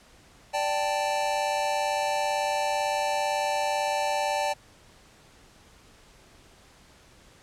square chord, D suspended fourth, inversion none, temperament just, 587.3 / 783.1 / 881 Hz, D5 / G5 / A5, 0 / -2 / +2 cents, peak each -30 dBFS, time 0.53-4.54 s, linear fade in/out 20 ms, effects pink hiss -55 dBFS RMS until 7.42 s + low-pass 9000 Hz 12 dB/octave

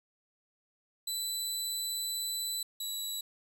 20% pulse tone pair in turn, 3988 / 3924 Hz, B7 / B7, +16 / -12 cents, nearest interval unison, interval 28 cents, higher first, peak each -27 / -29 dBFS, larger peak first, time 1.07-2.63 / 2.8-3.21 s, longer first, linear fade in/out 5 ms, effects 10-bit

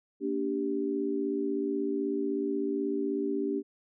sine chord, G minor, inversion first, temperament equal with one note detuned, 233.1 / 289.3 / 392 Hz, Bb3 / D4 / G4, 0 / -26 / 0 cents, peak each -36 / -31 / -31 dBFS, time 0.2-3.63 s, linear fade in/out 50 ms, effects none

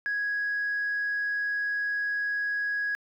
sine tone, 1661.2 Hz, G#6, in tune, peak -25 dBFS, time 0.06-2.95 s, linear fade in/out 0 ms, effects tanh soft clip ceiling -23 dBFS + 11-bit

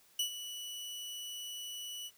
sawtooth tone with ADSR envelope, 2953 Hz, F#7, 4 cents flat, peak -26 dBFS, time 0.19-2.11 s, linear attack 5 ms, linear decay 97 ms, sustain -12 dB, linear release 48 ms, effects white hiss -65 dBFS RMS until 2.17 s

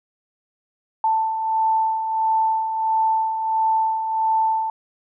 sine beating tone pair, 884 / 885.5 Hz, A5 / A5, +8 / +11 cents, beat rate 1.5 Hz, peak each -27 / -18 dBFS, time 1.04-4.7 s, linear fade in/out 2 ms, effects none

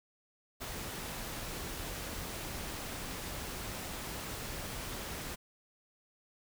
pink noise, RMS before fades -41 dBFS, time 0.6-5.36 s, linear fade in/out 20 ms, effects none

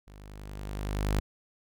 sawtooth tone with level ramp, 50.6 Hz, G#1, 44 cents flat, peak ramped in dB -45 to -20 dBFS, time 0.07-1.2 s, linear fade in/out 5 ms, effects none

